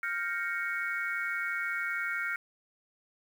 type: chord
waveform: sine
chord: G half-diminished seventh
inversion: third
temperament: equal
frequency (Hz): 1396.9 / 1568 / 1864.7 / 2217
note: F6 / G6 / Bb6 / Db7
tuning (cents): 0 / 0 / 0 / 0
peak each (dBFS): -34 / -38 / -37 / -36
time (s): 0.03-2.36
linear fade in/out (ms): 2
effects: 9-bit